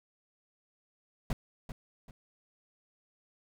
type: noise with echo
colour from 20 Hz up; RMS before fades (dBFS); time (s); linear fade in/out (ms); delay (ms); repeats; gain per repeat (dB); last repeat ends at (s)
brown; -30; 1.3-1.33; 2; 390; 2; -10; 2.11
effects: none